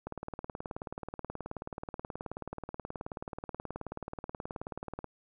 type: click train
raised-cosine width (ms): 1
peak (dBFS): -24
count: 94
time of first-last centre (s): 0.07-5.043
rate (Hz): 18.7
effects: none